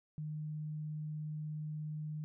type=tone; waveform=sine; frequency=152.8 Hz; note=D#3; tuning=31 cents flat; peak=-38 dBFS; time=0.18-2.24 s; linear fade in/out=0 ms; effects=none